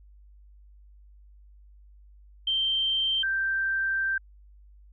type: tone pair in turn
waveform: sine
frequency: 3136 / 1568 Hz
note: G7 / G6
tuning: 0 / 0 cents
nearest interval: octave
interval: 1200 cents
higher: first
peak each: -23 / -24 dBFS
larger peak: first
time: 2.47-3.23 / 3.23-4.18 s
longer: second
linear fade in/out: 5 ms
effects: added 50 Hz sine -50 dBFS peak until 4.92 s